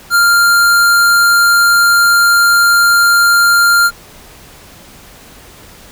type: tone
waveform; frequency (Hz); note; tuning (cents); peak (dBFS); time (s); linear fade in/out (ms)
square; 1395; F6; -2; -7; 0.1-3.91; 50
effects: pink hiss -38 dBFS RMS until 5.91 s